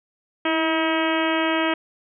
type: harmonic tone with a mistuned harmonic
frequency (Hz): 320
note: D#4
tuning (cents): +49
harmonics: 1 / 2 / 3 / 4 / 5 / 6 / 7 / 8 / 9 / 10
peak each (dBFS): -23 / -26 / -28 / -29 / -30 / -31 / -31 / -32 / -33 / -33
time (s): 0.45-1.74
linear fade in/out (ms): 5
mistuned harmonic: 1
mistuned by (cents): +29
effects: none